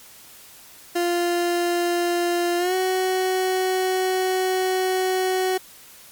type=tone with pitch glide; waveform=30% pulse; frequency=348.1 to 373.1 Hz; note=F4 to F#4; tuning=-6 to +14 cents; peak=-17 dBFS; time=0.95-5.58 s; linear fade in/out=10 ms; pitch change=+120 cents; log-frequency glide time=2.58-2.74 s; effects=white hiss -46 dBFS RMS until 6.11 s + MP3 96 kbps